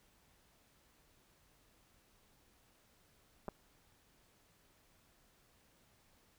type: clicks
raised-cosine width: 1 ms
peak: -28 / -28 dBFS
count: 2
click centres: 3.482 / 3.487 s
effects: pink hiss -70 dBFS RMS until 6.38 s